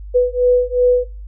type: beating tone pair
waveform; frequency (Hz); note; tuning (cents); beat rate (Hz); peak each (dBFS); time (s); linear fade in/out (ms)
sine; 493.9 / 496.6; B4 / B4; 0 / +9; 2.7; -14; 0.14-1.05; 20
effects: noise-tail reverb RT60 0.3 s tail -22 dB re dry + added 50 Hz sine -29 dBFS peak until 1.27 s